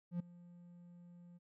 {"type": "tone with ADSR envelope", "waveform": "triangle", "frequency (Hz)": 174.61, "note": "F3", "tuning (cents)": 0, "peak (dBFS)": -32, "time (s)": [0.11, 1.39], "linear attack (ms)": 88, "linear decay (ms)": 7, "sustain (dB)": -21, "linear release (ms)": 25, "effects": []}